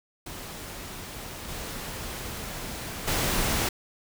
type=noise with level steps; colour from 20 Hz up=pink; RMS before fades=-39 / -36 / -26 dBFS; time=0.26-3.69 s; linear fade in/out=5 ms; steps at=1.48 / 3.07 s; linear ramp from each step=10 ms; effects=none